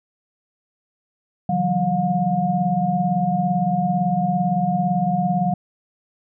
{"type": "tone cluster", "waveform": "sine", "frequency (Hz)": [145.2, 170.9, 188.7, 715], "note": ["D3", "F3", "F#3", "F5"], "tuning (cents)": [-19, -37, 34, 41], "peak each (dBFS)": [-29, -23, -22, -21], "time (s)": [1.49, 5.54], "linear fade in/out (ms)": 5, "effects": []}